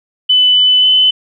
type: tone with pitch glide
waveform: sine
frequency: 3001 to 3025 Hz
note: F#7 to F#7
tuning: +24 to +38 cents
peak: -6 dBFS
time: 0.29-1.11 s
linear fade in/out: 10 ms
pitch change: +14 cents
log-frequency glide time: 0.8-0.85 s
effects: none